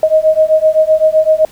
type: beating tone pair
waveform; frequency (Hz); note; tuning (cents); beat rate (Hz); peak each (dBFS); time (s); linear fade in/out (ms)
sine; 624 / 631.8; D#5 / D#5; +5 / +26; 7.8; -10; 0.03-1.45; 2
effects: pink hiss -42 dBFS RMS until 1.51 s